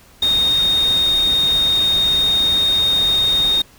sine tone in noise, 3700 Hz, A#7, 14 cents flat, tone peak -13 dBFS, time 0.22-3.62 s, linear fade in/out 5 ms, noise pink, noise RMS -29 dBFS, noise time 0.22-3.62 s, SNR +13 dB, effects pink hiss -48 dBFS RMS until 3.78 s

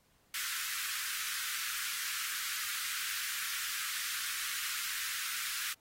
pink high-pass noise, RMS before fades -38 dBFS, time 0.34-5.73 s, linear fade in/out 2 ms, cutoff 1300 Hz, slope 48 dB/octave, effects pink hiss -70 dBFS RMS until 5.8 s + AAC 48 kbps

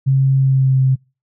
sine tone with pitch glide, 134.6 to 131.83 Hz, C3 to C3, +49 to +13 cents, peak -10 dBFS, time 0.06-0.96 s, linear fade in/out 20 ms, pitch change -36 cents, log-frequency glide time 0.37-0.8 s, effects noise-tail reverb RT60 0.3 s tail -26 dB re dry

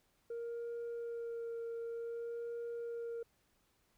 sine tone with vibrato, 466.2 Hz, A#4, in tune, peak -37 dBFS, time 0.3-3.23 s, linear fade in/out 5 ms, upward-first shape sine, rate 0.54 Hz, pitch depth 13 cents each way, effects tanh soft clip ceiling -38 dBFS + pink hiss -75 dBFS RMS until 3.97 s

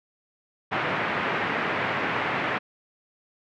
white band-pass noise, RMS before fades -27 dBFS, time 0.71-2.59 s, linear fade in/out 20 ms, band 110 to 2200 Hz, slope 24 dB/octave, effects none

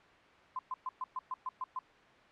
sine tone bursts, 1031 Hz, C6, 26 cents flat, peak -34 dBFS, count 9, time 0.56-1.79 s, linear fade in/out 2 ms, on 30 ms, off 120 ms, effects white hiss -59 dBFS RMS until 2.31 s + low-pass 2000 Hz 12 dB/octave

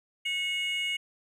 triangle tone pair together, 2200 / 2878 Hz, C#7 / F#7, -14 / -49 cents, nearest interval perfect fourth, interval 465 cents, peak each -28 dBFS, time 0.25-0.97 s, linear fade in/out 10 ms, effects tanh soft clip ceiling -23 dBFS

